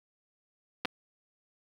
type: clicks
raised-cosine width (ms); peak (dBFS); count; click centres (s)
0.3; -14; 2; 0.85 / 0.854
effects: high-pass 80 Hz 12 dB/octave + 7-bit